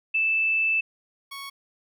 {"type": "tone pair in turn", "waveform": ["sine", "15% pulse"], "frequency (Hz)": [2637, 1108.7], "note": ["E7", "C#6"], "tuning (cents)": [0, 0], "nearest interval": "octave + minor third", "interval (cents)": 1500, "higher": "first", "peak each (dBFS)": [-20, -29], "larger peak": "first", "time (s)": [[0.14, 0.81], [1.31, 1.5]], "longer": "first", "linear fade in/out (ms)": 10, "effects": []}